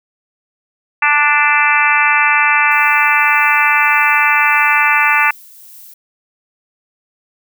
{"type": "harmonic tone", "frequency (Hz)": 293.7, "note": "D4", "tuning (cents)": 0, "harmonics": [3, 4, 5, 6, 7, 8, 9], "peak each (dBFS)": [-17, -17, -17, -17, -17, -17, -17], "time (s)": [1.02, 5.31], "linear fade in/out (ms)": 5}
{"type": "noise with tremolo", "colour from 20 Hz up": "violet", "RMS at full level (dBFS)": -37, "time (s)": [2.71, 5.94], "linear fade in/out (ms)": 5, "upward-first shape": "triangle", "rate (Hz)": 1.7, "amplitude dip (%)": 35}
{"effects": []}